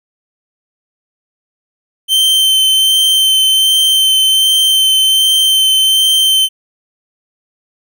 45% pulse tone with vibrato, 3103 Hz, G7, 18 cents flat, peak -8 dBFS, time 2.08-6.49 s, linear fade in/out 50 ms, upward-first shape sine, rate 1.3 Hz, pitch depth 12 cents each way, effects none

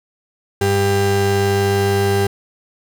35% pulse tone pair together, 99.22 / 396.9 Hz, G2 / G4, +21 / +22 cents, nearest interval 2 octaves, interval 2401 cents, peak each -16 dBFS, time 0.61-2.27 s, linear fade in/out 5 ms, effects none

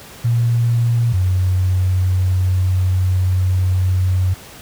sine tone pair in turn, 117.7 / 92.37 Hz, A#2 / F#2, +17 / -2 cents, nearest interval major third, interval 419 cents, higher first, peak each -12 dBFS, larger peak neither, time 0.24-1.13 / 1.13-4.34 s, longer second, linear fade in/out 10 ms, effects pink hiss -38 dBFS RMS until 4.61 s + high-pass 60 Hz 12 dB/octave

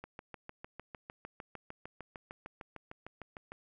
click train, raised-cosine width 0.5 ms, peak -29 dBFS, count 24, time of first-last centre 0.04-3.52 s, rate 6.61 Hz, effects none

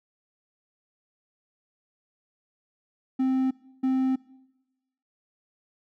triangle tone bursts at uneven times, 261.6 Hz, C4, in tune, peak -19 dBFS, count 2, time 3.19-3.51 / 3.83-4.16 s, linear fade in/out 10 ms, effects noise-tail reverb RT60 1.0 s tail -22 dB re dry

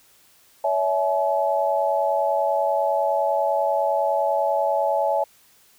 sine tone cluster, 564 / 654 / 853 Hz, C#5 / E5 / G#5, +30 / -14 / +46 cents, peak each -23 dBFS, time 0.64-5.24 s, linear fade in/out 5 ms, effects white hiss -56 dBFS RMS until 5.78 s

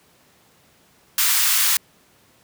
white high-pass noise, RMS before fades -18 dBFS, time 1.18-1.77 s, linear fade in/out 2 ms, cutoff 1100 Hz, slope 24 dB/octave, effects pink hiss -56 dBFS RMS until 2.43 s + high-pass 100 Hz 12 dB/octave

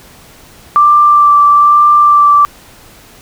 sine tone with vibrato, 1174.7 Hz, D6, in tune, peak -3 dBFS, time 0.76-2.45 s, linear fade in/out 0 ms, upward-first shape sine, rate 1.1 Hz, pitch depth 13 cents each way, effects pink hiss -39 dBFS RMS until 3.21 s

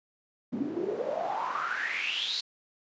pink noise with band-pass filter sweep, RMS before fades -32 dBFS, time 0.52-2.41 s, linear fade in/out 10 ms, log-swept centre 230 to 4400 Hz, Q 8.8, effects high-pass 150 Hz 12 dB/octave + resampled to 16000 Hz

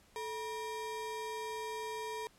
square ring-modulated tone, 700 Hz, F5, 4 cents sharp, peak -36 dBFS, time 0.16-2.27 s, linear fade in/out 0 ms, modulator 263 Hz, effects pink hiss -65 dBFS RMS until 2.38 s + low-pass 12000 Hz 12 dB/octave

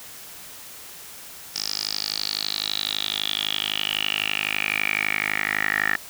10% pulse tone with band-pass filter sweep, 51.91 Hz, G#1, in tune, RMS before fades -26 dBFS, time 1.54-5.97 s, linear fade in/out 20 ms, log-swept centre 5300 to 1800 Hz, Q 8.2, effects white hiss -41 dBFS RMS until 6.09 s

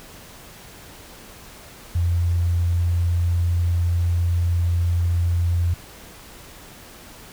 sine tone, 86.4 Hz, F2, 18 cents flat, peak -17 dBFS, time 1.95-5.74 s, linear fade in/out 5 ms, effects pink hiss -43 dBFS RMS until 7.32 s

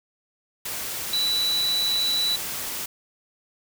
sine tone in noise, 3951 Hz, B7, in tune, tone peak -21 dBFS, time 1.13-2.36 s, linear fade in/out 5 ms, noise white, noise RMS -31 dBFS, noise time 0.65-2.86 s, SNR +7 dB, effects none

